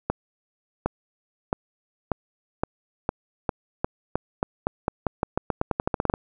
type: accelerating click train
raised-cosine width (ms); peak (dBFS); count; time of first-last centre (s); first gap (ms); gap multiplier
1; -8; 25; 0.1-6.139; 760; 0.88
effects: none